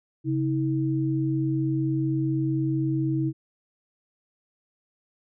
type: tone pair together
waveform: sine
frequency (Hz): 135.7 / 320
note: C#3 / D#4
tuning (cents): -36 / +49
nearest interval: octave + minor third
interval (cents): 1485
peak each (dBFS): -25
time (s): 0.24-3.33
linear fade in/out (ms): 50
effects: none